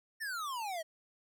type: exponential sweep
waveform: square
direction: down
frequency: 1839 to 622.3 Hz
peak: -37 dBFS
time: 0.2-0.83 s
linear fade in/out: 20 ms
effects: none